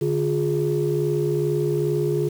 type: tone cluster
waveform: sine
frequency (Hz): 145.9 / 355.6 / 418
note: D3 / F4 / G#4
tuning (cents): -11 / +31 / +11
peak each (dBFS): -23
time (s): 0.01-2.29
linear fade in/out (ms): 10
effects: tanh soft clip ceiling -12 dBFS + 7-bit